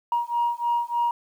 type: beating tone pair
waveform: sine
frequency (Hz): 947 / 950.3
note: A#5 / A#5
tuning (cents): +27 / +33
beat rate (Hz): 3.3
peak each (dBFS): -24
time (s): 0.12-1.11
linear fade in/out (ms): 2
effects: tanh soft clip ceiling -16 dBFS + 9-bit